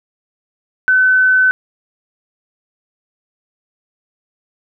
sine tone, 1515 Hz, F#6, 40 cents sharp, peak -8 dBFS, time 0.88-1.51 s, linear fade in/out 0 ms, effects none

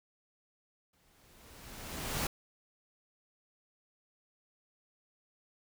pink noise with exponential growth, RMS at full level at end -32 dBFS, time 0.93-2.27 s, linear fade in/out 5 ms, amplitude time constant 290 ms, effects none

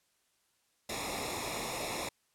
pink noise with comb filter, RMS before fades -37 dBFS, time 0.89-2.09 s, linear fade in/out 5 ms, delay 0.65 ms, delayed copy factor -0.8, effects white hiss -74 dBFS RMS until 2.34 s + low-pass 11000 Hz 12 dB/octave

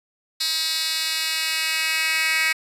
10% pulse tone with high-pass filter sweep, 319.4 Hz, D#4, 45 cents sharp, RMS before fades -23 dBFS, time 0.4-2.53 s, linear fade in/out 10 ms, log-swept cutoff 3800 to 2300 Hz, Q 3.5, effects resampled to 32000 Hz

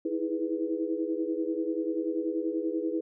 sine chord, E major seventh, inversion third, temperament equal with one note detuned, 319.3 / 329.6 / 415.3 / 493.9 Hz, D#4 / E4 / G#4 / B4, +45 / 0 / 0 / 0 cents, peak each -32 / -32 / -35 / -35 dBFS, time 0.05-3.01 s, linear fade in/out 5 ms, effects none

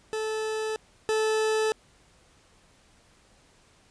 40% pulse tone pair in turn, 435.9 / 435.9 Hz, A4 / A4, -16 / -16 cents, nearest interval unison, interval 0 cents, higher neither, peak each -27 / -22 dBFS, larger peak second, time 0.13-0.76 / 1.09-1.72 s, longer neither, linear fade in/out 0 ms, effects pink hiss -60 dBFS RMS until 3.9 s + resampled to 22050 Hz

